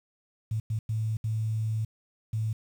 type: tone bursts at uneven times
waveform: sine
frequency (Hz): 110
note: A2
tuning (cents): 0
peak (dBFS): -26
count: 5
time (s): 0.51-0.6 / 0.7-0.79 / 0.89-1.17 / 1.24-1.85 / 2.33-2.53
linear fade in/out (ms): 5
effects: 9-bit